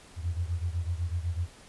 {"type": "beating tone pair", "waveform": "sine", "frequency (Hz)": [83.5, 91.5], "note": ["E2", "F#2"], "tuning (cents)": [23, -19], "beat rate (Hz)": 8, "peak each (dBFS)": [-30, -33], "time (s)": [0.16, 1.49], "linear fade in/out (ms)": 50, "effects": ["pink hiss -53 dBFS RMS until 1.68 s", "resampled to 24000 Hz"]}